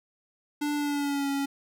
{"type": "tone with pitch glide", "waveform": "square", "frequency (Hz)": [293.7, 278.2], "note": ["D4", "C#4"], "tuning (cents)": [0, 6], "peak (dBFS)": -27, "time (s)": [0.61, 1.46], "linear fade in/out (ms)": 10, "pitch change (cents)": -94, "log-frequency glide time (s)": [0.75, 1.29], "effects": []}